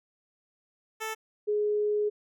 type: tone pair in turn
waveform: 10% pulse / sine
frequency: 440 / 418.5 Hz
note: A4 / G#4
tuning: 0 / +13 cents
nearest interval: minor second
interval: 87 cents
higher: first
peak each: -24 dBFS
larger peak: neither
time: 1-1.15 / 1.47-2.1 s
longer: second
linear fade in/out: 20 ms
effects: none